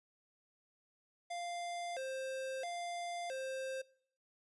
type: tone with vibrato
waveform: square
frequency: 606 Hz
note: D#5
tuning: 46 cents flat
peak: -40 dBFS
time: 1.3-3.82 s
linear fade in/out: 10 ms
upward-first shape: square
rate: 0.75 Hz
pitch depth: 240 cents each way
effects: noise-tail reverb RT60 0.6 s tail -22 dB re dry + resampled to 24000 Hz